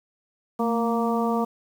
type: harmonic tone with a mistuned harmonic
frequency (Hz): 233.1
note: A#3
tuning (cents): 0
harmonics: 1 / 2 / 3 / 4 / 5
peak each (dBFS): -24 / -27 / -29 / -30 / -31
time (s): 0.59-1.45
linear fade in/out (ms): 10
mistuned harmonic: 1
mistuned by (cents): -49
effects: 8-bit